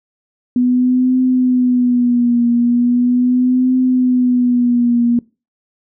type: tone with vibrato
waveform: sine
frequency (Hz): 246.7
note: B3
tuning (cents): -2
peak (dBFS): -10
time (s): 0.56-5.19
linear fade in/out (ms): 2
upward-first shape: triangle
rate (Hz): 0.39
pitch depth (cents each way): 68
effects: noise-tail reverb RT60 0.3 s tail -23 dB re dry